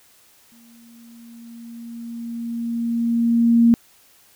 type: tone with exponential growth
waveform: sine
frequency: 233.1 Hz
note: A#3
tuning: in tune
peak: -9 dBFS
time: 0.52-3.74 s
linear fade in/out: 0 ms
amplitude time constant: 700 ms
effects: white hiss -54 dBFS RMS until 4.35 s